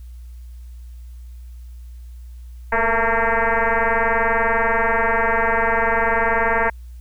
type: tone with frequency modulation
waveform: sine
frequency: 466.2 Hz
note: A#4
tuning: in tune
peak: -15 dBFS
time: 2.72-6.7 s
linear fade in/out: 5 ms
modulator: 228 Hz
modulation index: 6.8
effects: added 60 Hz sine -34 dBFS peak until 7 s + white hiss -60 dBFS RMS until 7 s

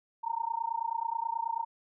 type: tone with amplitude modulation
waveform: sine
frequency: 919 Hz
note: A#5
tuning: 25 cents flat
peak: -26 dBFS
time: 0.23-1.65 s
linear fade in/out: 20 ms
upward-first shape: sine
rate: 29.3 Hz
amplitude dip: 95%
effects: none

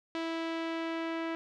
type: tone with low-pass filter sweep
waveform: sawtooth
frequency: 328.5 Hz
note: E4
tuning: 6 cents flat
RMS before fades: -35 dBFS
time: 0.15-1.35 s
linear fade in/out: 0 ms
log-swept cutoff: 3700 to 2400 Hz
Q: 1.2
effects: none

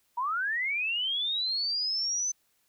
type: linear sweep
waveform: sine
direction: up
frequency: 927 to 6150 Hz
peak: -27 dBFS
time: 0.17-2.32 s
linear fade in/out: 10 ms
effects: white hiss -71 dBFS RMS until 2.68 s

